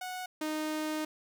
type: tone pair in turn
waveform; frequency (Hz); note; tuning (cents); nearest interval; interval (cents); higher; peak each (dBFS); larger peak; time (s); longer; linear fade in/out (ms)
sawtooth; 736 / 308.9; F#5 / D#4; -9 / -12; octave + minor third; 1503; first; -33 / -28; second; 0.01-0.26 / 0.41-1.05; second; 5
effects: none